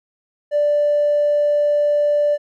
triangle tone, 587.3 Hz, D5, in tune, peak -10 dBFS, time 0.51-2.38 s, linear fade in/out 50 ms, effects tanh soft clip ceiling -11 dBFS

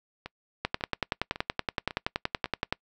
two click trains, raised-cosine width 0.3 ms, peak -21 / -10 dBFS, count 5 / 23, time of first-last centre 0.26-2.458 / 0.65-2.725 s, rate 1.82 / 10.6 Hz, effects noise-tail reverb RT60 0.1 s tail -26 dB re dry

